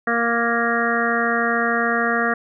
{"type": "harmonic tone with a mistuned harmonic", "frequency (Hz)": 233.4, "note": "A#3", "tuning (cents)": 2, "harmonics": [1, 2, 3, 5, 6, 7, 8], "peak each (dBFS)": [-25, -25, -25, -25, -25, -25, -25], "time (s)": [0.07, 2.34], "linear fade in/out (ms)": 5, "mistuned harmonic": 7, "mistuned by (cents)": 17, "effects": []}